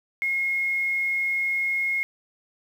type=tone with quantisation; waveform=sine; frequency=2156 Hz; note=C#7; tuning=49 cents flat; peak=-22 dBFS; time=0.22-2.03 s; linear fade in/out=0 ms; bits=8; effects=none

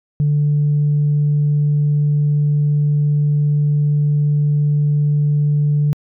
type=tone; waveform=sine; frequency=147.1 Hz; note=D3; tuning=3 cents sharp; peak=-11 dBFS; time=0.2-5.93 s; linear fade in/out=0 ms; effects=tanh soft clip ceiling -9 dBFS

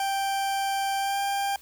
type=tone with pitch glide; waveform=40% pulse; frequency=785 to 795.5 Hz; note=G5 to G5; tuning=+2 to +25 cents; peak=-24 dBFS; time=0-1.56 s; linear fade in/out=2 ms; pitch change=+23 cents; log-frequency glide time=0.99-1.19 s; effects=added 64 Hz sine -59 dBFS peak until 1.61 s + white hiss -53 dBFS RMS until 1.61 s

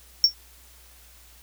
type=tone with exponential decay; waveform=triangle; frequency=5480 Hz; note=F8; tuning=34 cents flat; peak=-8 dBFS; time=0.24-0.34 s; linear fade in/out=1 ms; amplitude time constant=20 ms; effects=added 60 Hz sine -53 dBFS peak until 1.42 s + white hiss -53 dBFS RMS until 1.42 s

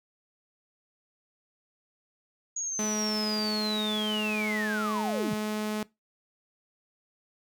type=linear sweep; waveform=sine; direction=down; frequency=6720 to 121.9 Hz; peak=-30 dBFS; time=2.56-5.34 s; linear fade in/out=5 ms
type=tone; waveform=sawtooth; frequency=213.2 Hz; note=G#3; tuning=46 cents sharp; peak=-25 dBFS; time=2.79-5.83 s; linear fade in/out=2 ms
effects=noise-tail reverb RT60 0.2 s tail -21 dB re dry

